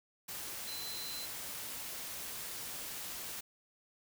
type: tone in noise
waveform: sine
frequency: 4060 Hz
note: B7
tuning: 47 cents sharp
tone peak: -43 dBFS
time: 0.67-1.26 s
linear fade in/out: 10 ms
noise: white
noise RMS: -43 dBFS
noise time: 0.28-3.41 s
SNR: -3 dB
effects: none